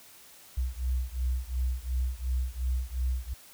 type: beating tone pair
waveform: sine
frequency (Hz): 61.74 / 64.54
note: B1 / C2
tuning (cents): 0 / -23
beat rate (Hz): 2.8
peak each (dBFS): -30 / -31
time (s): 0.57-3.34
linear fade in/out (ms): 10
effects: white hiss -53 dBFS RMS until 3.53 s